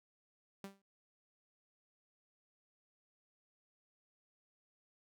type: tone with exponential decay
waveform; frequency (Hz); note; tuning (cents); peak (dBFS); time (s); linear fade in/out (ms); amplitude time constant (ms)
sawtooth; 196.4; G3; +4; -38; 0.64-0.82; 2; 38
effects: none